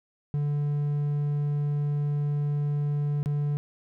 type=tone with dropouts; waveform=triangle; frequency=145.9 Hz; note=D3; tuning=11 cents flat; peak=-22 dBFS; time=0.34-3.57 s; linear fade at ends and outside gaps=0 ms; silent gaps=3.23-3.259 s; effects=none